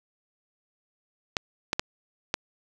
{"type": "clicks", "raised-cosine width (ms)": 0.2, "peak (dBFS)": -7, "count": 4, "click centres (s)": [1.368, 1.731, 1.795, 2.341], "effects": []}